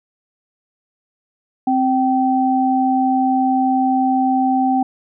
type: tone pair together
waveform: sine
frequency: 261.6 / 773.1 Hz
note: C4 / G5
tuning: 0 / -24 cents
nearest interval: octave + perfect fifth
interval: 1876 cents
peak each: -16 dBFS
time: 1.67-4.83 s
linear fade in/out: 5 ms
effects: none